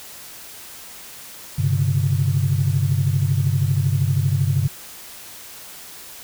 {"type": "chord", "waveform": "sine", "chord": "G suspended fourth", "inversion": "none", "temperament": "equal with one note detuned", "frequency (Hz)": [98, 130.81, 143.48], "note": ["G2", "C3", "D3"], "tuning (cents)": [0, 0, -40], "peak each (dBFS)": -20, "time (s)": [1.58, 4.68], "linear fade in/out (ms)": 10, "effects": ["tanh soft clip ceiling -8 dBFS", "white hiss -39 dBFS RMS until 6.23 s"]}